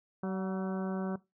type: harmonic tone with a mistuned harmonic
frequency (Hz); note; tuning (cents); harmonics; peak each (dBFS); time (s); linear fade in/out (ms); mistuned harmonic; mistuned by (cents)
190; F#3; +46; 1 / 2 / 3 / 4 / 5 / 6 / 7 / 8; -33 / -39 / -43 / -45 / -47 / -49 / -50 / -51; 0.23-1.16; 5; 4; -41
effects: noise-tail reverb RT60 0.2 s tail -18 dB re dry